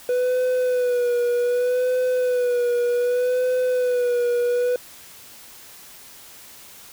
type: tone with vibrato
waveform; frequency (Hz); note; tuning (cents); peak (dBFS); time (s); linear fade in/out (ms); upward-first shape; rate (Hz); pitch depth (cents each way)
triangle; 493.9; B4; 0; -16; 0.09-4.76; 2; sine; 0.65; 41
effects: white hiss -44 dBFS RMS until 6.92 s